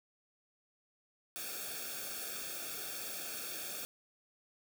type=noise with comb filter; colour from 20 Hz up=white; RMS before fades=-42 dBFS; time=1.36-3.85 s; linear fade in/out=0 ms; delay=1 ms; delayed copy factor=-0.9; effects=none